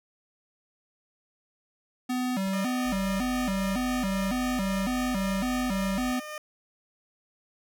square tone with vibrato, 220 Hz, A3, in tune, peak -27 dBFS, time 2.09-6.2 s, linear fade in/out 10 ms, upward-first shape square, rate 1.8 Hz, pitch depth 230 cents each way
pink noise with exponential growth, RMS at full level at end -40 dBFS, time 2.4-2.49 s, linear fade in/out 5 ms, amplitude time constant 19 ms
15% pulse tone with tremolo, 607 Hz, D#5, 43 cents flat, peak -28 dBFS, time 2.53-6.38 s, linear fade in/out 2 ms, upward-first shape sine, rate 3.7 Hz, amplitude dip 35%
triangle tone, 46.25 Hz, F#1, in tune, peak -36 dBFS, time 2.84-6.14 s, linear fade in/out 50 ms
effects none

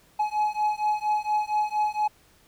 triangle beating tone pair, 844 / 848.3 Hz, G#5 / G#5, +28 / +36 cents, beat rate 4.3 Hz, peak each -24 dBFS, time 0.19-2.08 s, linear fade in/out 10 ms, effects pink hiss -59 dBFS RMS until 2.47 s

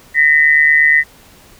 sine tone pair together, 1848 / 1996.5 Hz, A#6 / B6, -16 / +18 cents, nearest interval minor second, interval 134 cents, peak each -10 dBFS, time 0.14-1.04 s, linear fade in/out 50 ms, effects pink hiss -44 dBFS RMS until 1.59 s

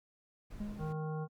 brown noise, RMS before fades -47 dBFS, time 0.5-0.93 s, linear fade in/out 10 ms
triangle tone with exponential decay, 207.7 Hz, G#3, in tune, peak -33 dBFS, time 0.6-1.29 s, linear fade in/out 5 ms, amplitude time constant 150 ms
harmonic tone, 155.56 Hz, D#3, in tune, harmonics 1 / 3 / 5 / 7 / 9, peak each -36 / -43 / -47 / -50 / -54 dBFS, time 0.78-1.28 s, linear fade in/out 50 ms
effects none

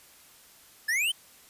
square exponential sweep, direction up, 1697 to 3171 Hz, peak -25 dBFS, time 0.88-1.12 s, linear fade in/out 10 ms, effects white hiss -55 dBFS RMS until 1.49 s + resampled to 32000 Hz

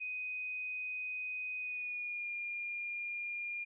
sine tone with pitch glide, 2500 to 2411 Hz, D#7 to D7, +8 to +45 cents, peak -37 dBFS, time 0-3.65 s, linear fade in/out 20 ms, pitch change -63 cents, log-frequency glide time 1.59-2.29 s, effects none

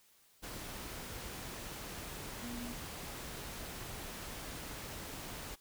sine tone in noise, 240 Hz, B3, 49 cents flat, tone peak -42 dBFS, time 2.42-2.74 s, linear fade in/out 20 ms, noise pink, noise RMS -45 dBFS, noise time 0.42-5.56 s, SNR 0 dB, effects white hiss -67 dBFS RMS until 5.6 s

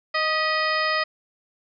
harmonic tone with a mistuned harmonic, 622.3 Hz, D#5, in tune, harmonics 1 / 2 / 3 / 4 / 5 / 6 / 7 / 8, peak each -28 / -25 / -25 / -31 / -36 / -39 / -34 / -31 dBFS, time 0.14-1.04 s, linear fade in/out 10 ms, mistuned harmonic 3, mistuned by +59 cents, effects none

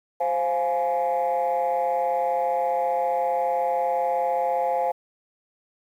sine chord, F minor, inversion second, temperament just, 523.8 / 698.5 / 838.1 Hz, C5 / F5 / Ab5, +2 / 0 / +16 cents, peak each -24 dBFS, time 0.2-4.92 s, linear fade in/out 10 ms, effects tanh soft clip ceiling -16 dBFS + 9-bit

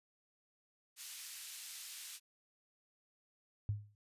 white band-pass noise, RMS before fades -49 dBFS, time 0.96-2.2 s, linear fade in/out 50 ms, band 2300 to 11000 Hz, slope 12 dB/octave
sine tone with exponential decay, 103.83 Hz, G#2, in tune, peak -30 dBFS, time 3.69-3.95 s, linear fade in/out 0 ms, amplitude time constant 55 ms
effects resampled to 32000 Hz

